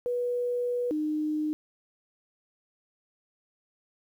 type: tone pair in turn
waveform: sine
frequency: 488.3 / 305.4 Hz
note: B4 / D#4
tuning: -20 / -32 cents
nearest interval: minor sixth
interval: 812 cents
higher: first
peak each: -26 dBFS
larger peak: neither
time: 0.06-0.91 / 0.91-1.53 s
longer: first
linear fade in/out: 0 ms
effects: 10-bit